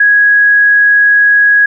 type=tone; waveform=sine; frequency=1661.2 Hz; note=G#6; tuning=in tune; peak=-4 dBFS; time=0-1.66 s; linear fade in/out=5 ms; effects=none